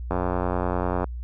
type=click train; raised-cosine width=1 ms; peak=-11 dBFS; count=85; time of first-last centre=0.11-1.042 s; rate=90.1 Hz; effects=added 60 Hz sine -30 dBFS peak until 1.23 s